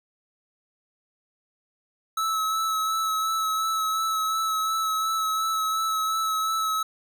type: tone with vibrato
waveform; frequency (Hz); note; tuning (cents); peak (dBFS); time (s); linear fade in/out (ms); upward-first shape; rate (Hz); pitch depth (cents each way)
square; 1300; E6; -24; -24; 2.17-6.83; 5; sine; 2.8; 18
effects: none